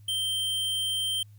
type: tone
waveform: square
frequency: 3136 Hz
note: G7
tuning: in tune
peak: -27 dBFS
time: 0.08-1.23 s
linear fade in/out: 5 ms
effects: added 104 Hz sine -48 dBFS peak until 1.38 s + white hiss -69 dBFS RMS until 1.38 s